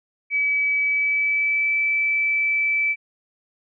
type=tone with pitch glide; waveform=sine; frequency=2287 to 2314 Hz; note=D7 to D7; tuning=-47 to -26 cents; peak=-18 dBFS; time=0.3-2.96 s; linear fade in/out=50 ms; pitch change=+21 cents; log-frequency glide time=0.83-1.74 s; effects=none